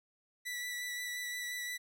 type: tone with vibrato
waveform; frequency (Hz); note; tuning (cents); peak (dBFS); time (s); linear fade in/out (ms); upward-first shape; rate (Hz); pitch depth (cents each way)
sawtooth; 1965; B6; -9; -34; 0.45-1.78; 20; sine; 5.7; 14
effects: none